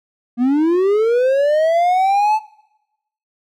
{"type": "linear sweep", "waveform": "triangle", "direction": "up", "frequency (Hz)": [233.1, 880], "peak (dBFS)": -10, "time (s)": [0.37, 2.4], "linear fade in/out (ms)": 50, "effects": ["noise-tail reverb RT60 0.9 s tail -22 dB re dry"]}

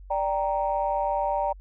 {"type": "chord", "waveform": "sine", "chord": "G minor", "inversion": "second", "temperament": "equal", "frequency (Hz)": [587.3, 784, 932.3], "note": ["D5", "G5", "Bb5"], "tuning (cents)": [0, 0, 0], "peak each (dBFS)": -27, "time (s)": [0.1, 1.53], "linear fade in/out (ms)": 10, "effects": ["tanh soft clip ceiling -14 dBFS", "added 47 Hz sine -42 dBFS peak until 1.6 s"]}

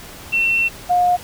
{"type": "tone pair in turn", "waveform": "sine", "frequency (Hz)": [2704, 714.4], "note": ["E7", "F5"], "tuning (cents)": [43, 39], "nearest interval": "octave + major seventh", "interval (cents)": 2304, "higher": "first", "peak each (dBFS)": [-14, -12], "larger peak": "second", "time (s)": [[0.32, 0.69], [0.89, 1.17]], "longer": "first", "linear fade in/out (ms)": 20, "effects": ["pink hiss -37 dBFS RMS until 1.23 s"]}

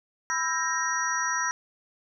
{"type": "tone cluster", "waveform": "sine", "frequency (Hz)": [992, 1331, 1596, 1865, 5780], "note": ["B5", "E6", "G6", "A#6", "F#8"], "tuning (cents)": [7, 16, 31, 0, -41], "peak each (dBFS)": [-31, -31, -33, -31, -31], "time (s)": [0.3, 1.51], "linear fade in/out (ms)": 0, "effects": []}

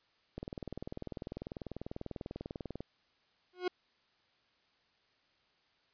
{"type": "click train", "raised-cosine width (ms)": 2, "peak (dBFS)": -27, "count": 50, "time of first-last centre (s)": [0.38, 2.806], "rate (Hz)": 20.2}
{"type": "tone with exponential growth", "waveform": "40% pulse", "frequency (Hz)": 361.9, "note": "F#4", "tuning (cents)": -38, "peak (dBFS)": -27, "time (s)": [3.53, 3.68], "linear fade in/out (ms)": 5, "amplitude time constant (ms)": 32}
{"effects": ["white hiss -72 dBFS RMS until 5.93 s", "resampled to 11025 Hz"]}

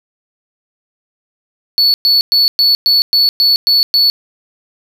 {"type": "tone bursts", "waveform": "triangle", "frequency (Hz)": 4435, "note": "C#8", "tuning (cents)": 0, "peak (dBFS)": -6, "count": 9, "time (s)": [1.78, 4.1], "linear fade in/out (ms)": 0, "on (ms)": 160, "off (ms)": 110, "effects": []}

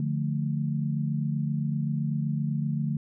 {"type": "chord", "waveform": "sine", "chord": "D minor", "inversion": "none", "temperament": "equal", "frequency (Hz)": [146.83, 174.61, 220], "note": ["D3", "F3", "A3"], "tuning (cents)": [0, 0, 0], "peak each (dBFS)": [-27, -33, -31], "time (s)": [0, 2.97], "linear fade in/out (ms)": 2, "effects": []}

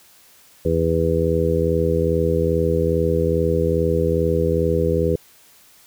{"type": "harmonic tone", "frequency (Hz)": 82.41, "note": "E2", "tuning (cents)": 0, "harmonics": [1, 2, 3, 4, 5, 6], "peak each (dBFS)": [-23, -23, -30, -26, -22, -21], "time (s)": [0.65, 5.16], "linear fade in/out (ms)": 5, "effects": ["white hiss -51 dBFS RMS until 5.86 s"]}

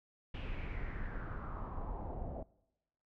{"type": "noise with low-pass filter sweep", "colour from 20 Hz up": "brown", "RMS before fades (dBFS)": -41, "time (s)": [0.34, 2.43], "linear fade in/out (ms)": 5, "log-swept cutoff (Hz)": [2900, 630], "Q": 4.3, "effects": ["noise-tail reverb RT60 0.9 s tail -22 dB re dry"]}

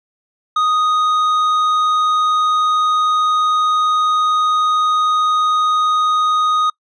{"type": "tone with hard clipping", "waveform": "sine", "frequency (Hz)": 1244.5, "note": "D#6", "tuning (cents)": 0, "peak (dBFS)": -14, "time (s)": [0.56, 6.7], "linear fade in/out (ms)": 5, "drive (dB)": 6, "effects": ["noise-tail reverb RT60 0.1 s tail -26 dB re dry", "resampled to 22050 Hz"]}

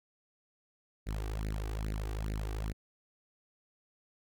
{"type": "tone with flanger", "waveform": "sawtooth", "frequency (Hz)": 52.8, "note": "G#1", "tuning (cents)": 29, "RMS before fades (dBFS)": -36, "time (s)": [1.06, 2.73], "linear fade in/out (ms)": 20, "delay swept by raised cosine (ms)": [0.44, 2.64], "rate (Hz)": 2.4, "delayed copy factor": 1, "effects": []}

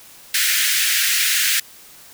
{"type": "high-pass noise", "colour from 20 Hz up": "pink", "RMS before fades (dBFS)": -18, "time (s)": [0.34, 1.6], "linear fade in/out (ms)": 5, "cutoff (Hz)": 1600, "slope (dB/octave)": 48, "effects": ["white hiss -44 dBFS RMS until 2.13 s"]}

